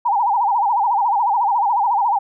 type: tone with vibrato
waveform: sine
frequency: 880 Hz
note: A5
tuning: in tune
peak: -14 dBFS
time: 0.05-2.19 s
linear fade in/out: 10 ms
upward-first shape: sine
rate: 14 Hz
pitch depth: 190 cents each way
effects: none